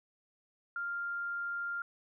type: tone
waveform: sine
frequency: 1396.9 Hz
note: F6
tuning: in tune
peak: -34 dBFS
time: 0.76-1.82 s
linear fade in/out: 2 ms
effects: none